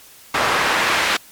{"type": "noise with band-pass filter sweep", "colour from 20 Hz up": "pink", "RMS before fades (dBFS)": -18, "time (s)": [0.34, 1.17], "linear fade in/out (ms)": 5, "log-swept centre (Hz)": [1200, 2000], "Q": 0.88, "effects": ["white hiss -45 dBFS RMS until 1.31 s", "MP3 96 kbps"]}